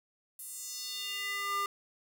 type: tone with high-pass filter sweep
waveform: square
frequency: 400.8 Hz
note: G4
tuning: 38 cents sharp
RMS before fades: -37 dBFS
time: 0.39-1.66 s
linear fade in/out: 2 ms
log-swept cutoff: 11000 to 1000 Hz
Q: 2.6
effects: none